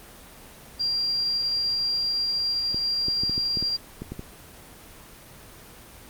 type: tone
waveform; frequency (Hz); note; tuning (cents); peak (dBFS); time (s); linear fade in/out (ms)
sine; 4760; D8; +22; -22; 0.79-3.77; 20
type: clicks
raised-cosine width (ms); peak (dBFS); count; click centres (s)
3; -19; 10; 2.745 / 3.084 / 3.235 / 3.296 / 3.379 / 3.572 / 3.626 / 4.02 / 4.12 / 4.194
effects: pink hiss -46 dBFS RMS until 6.09 s + Opus 24 kbps